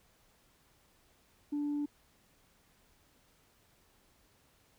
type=tone; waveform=sine; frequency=291.9 Hz; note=D4; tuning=10 cents flat; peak=-30 dBFS; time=1.52-1.86 s; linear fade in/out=10 ms; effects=tanh soft clip ceiling -29 dBFS + pink hiss -68 dBFS RMS until 4.78 s